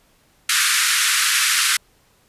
pink band-pass noise, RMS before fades -18 dBFS, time 0.49-1.77 s, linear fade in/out 5 ms, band 1300 to 12000 Hz, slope 48 dB/octave, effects pink hiss -58 dBFS RMS until 2.28 s + resampled to 32000 Hz

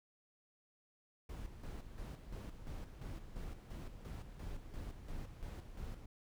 brown noise with tremolo, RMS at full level -45 dBFS, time 1.29-6.06 s, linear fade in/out 5 ms, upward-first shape square, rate 2.9 Hz, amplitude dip 55%, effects none

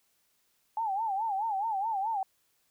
sine tone with vibrato, 837 Hz, G#5, 13 cents sharp, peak -28 dBFS, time 0.77-2.23 s, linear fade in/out 2 ms, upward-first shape sine, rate 4.7 Hz, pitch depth 160 cents each way, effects white hiss -72 dBFS RMS until 2.7 s

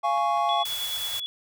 triangle chord, Db major, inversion first, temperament just, 693 / 831.5 / 1108.7 Hz, F5 / Ab5 / Db6, -14 / +2 / 0 cents, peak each -24 dBFS, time 0.03-0.64 s, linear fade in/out 20 ms
clicks, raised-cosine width 0.3 ms, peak -31 dBFS, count 2, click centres 0.177 / 0.375 s
sine tone with tremolo, 3392 Hz, G#7, 36 cents sharp, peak -27 dBFS, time 0.49-1.26 s, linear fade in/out 0 ms, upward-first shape sine, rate 9.4 Hz, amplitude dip 40%
white band-stop noise, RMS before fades -35 dBFS, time 0.65-1.2 s, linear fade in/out 5 ms, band 130 to 520 Hz, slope 24 dB/octave
effects none

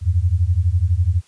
sine beating tone pair, 82.41 / 94.41 Hz, E2 / F#2, 0 / +35 cents, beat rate 12 Hz, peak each -17 dBFS, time 0.01-1.22 s, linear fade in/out 50 ms, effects white hiss -55 dBFS RMS until 1.27 s + resampled to 22050 Hz

